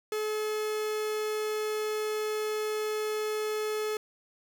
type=tone; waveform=45% pulse; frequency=428.5 Hz; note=A4; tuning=46 cents flat; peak=-29 dBFS; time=0.12-3.97 s; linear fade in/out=2 ms; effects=none